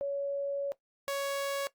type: tone pair in turn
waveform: sine / sawtooth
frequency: 561 / 557.1 Hz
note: C#5 / C#5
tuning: +21 / +9 cents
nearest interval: unison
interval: 12 cents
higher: first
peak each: -30 / -27 dBFS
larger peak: second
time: 0.01-0.72 / 1.08-1.67 s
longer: first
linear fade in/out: 0 ms
effects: noise-tail reverb RT60 0.1 s tail -17 dB re dry + Opus 48 kbps